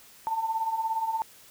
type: beating tone pair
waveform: sine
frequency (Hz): 880 / 897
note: A5 / A5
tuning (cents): 0 / +33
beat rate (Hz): 17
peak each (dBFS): -33 / -27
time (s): 0.27-1.22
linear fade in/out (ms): 0
effects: white hiss -53 dBFS RMS until 1.5 s

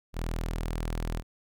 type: tone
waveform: sawtooth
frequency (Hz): 40.74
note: E1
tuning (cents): -20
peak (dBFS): -26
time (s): 0.13-1.23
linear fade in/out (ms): 50
effects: none

